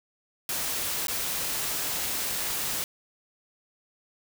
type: noise with dropouts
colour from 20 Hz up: white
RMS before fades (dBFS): -30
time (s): 0.49-2.84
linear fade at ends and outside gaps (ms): 1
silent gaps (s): 1.07-1.082
effects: none